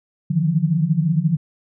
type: tone cluster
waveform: sine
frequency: 149.7 / 161.1 / 175.7 Hz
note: D3 / E3 / F3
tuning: +33 / -39 / +11 cents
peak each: -20 dBFS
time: 0.3-1.37 s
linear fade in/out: 10 ms
effects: none